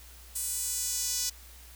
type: tone with high-pass filter sweep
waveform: sawtooth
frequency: 493.9 Hz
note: B4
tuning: in tune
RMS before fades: -32 dBFS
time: 0.35-1.3 s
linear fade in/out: 10 ms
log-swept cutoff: 9000 to 5700 Hz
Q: 2
effects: added 60 Hz sine -50 dBFS peak until 1.75 s + white hiss -53 dBFS RMS until 1.75 s